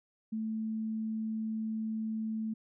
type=tone; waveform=sine; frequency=220 Hz; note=A3; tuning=in tune; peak=-32 dBFS; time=0.32-2.54 s; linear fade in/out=10 ms; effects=none